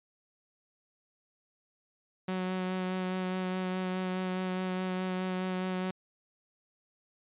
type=tone with vibrato; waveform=sawtooth; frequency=185 Hz; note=F#3; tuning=in tune; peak=-27 dBFS; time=2.28-5.91 s; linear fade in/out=5 ms; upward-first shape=sine; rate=4.8 Hz; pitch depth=13 cents each way; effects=resampled to 8000 Hz